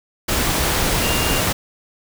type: tone in noise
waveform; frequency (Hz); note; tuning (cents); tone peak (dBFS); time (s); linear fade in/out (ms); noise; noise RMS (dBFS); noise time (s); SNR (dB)
sine; 2800; F7; +4; -26; 1.02-1.41; 10; pink; -19; 0.28-1.53; -10
effects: none